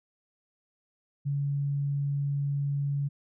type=tone; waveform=sine; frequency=141.6 Hz; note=C#3; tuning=37 cents sharp; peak=-26 dBFS; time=1.25-3.09 s; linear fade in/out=20 ms; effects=none